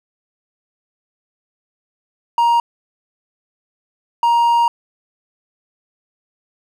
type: tone bursts at uneven times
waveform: triangle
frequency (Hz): 940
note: A#5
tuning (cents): +14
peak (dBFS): -9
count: 2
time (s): 2.38-2.6 / 4.23-4.68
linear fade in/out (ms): 2
effects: none